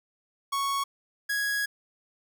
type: tone pair in turn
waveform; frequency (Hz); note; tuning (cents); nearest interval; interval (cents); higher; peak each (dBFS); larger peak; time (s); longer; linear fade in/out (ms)
45% pulse; 1108.7 / 1661.2; C#6 / G#6; 0 / 0; perfect fifth; 700; second; -26; neither; 0.52-0.84 / 1.29-1.66; second; 10
effects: none